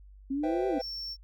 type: exponential two-way sweep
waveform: sine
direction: up then down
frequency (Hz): 263.9 to 392 to 263.9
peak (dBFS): -28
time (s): 0.3-0.79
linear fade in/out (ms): 10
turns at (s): 0.68
type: chord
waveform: triangle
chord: C major seventh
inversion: third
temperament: equal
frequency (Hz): 493.9 / 523.3 / 659.3 / 784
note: B4 / C5 / E5 / G5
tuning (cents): 0 / 0 / 0 / 0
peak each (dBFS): -34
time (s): 0.43-0.82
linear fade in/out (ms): 10
type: tone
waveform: triangle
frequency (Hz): 5440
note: F8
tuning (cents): -46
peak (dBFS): -34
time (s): 0.79-1.17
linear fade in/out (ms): 50
effects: added 49 Hz sine -49 dBFS peak until 1.23 s